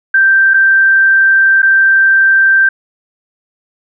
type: tone with dropouts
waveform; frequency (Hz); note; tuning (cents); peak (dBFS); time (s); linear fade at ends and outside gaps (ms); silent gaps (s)
sine; 1568; G6; 0; -5; 0.14-2.69; 5; 0.537-0.541 / 1.62-1.628
effects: none